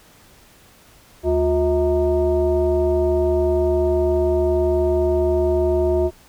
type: tone with frequency modulation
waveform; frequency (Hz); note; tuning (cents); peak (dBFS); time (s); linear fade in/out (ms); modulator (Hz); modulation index
sine; 358.5; F4; +45; -15; 1.23-6.11; 50; 283; 1
effects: pink hiss -50 dBFS RMS until 6.28 s